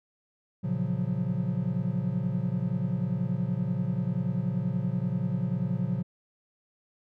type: chord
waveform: triangle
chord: Gb major seventh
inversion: first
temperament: equal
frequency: 116.54 / 138.59 / 174.61 / 185 Hz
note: Bb2 / Db3 / F3 / Gb3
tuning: 0 / 0 / 0 / 0 cents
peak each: -31 / -30 / -29 / -30 dBFS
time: 0.63-6.03 s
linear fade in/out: 20 ms
effects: none